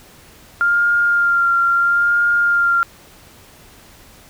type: tone with vibrato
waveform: sine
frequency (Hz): 1396.9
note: F6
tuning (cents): 0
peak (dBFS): -12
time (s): 0.61-2.83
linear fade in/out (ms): 0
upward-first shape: sine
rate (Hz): 0.75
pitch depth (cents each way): 20
effects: pink hiss -45 dBFS RMS until 4.29 s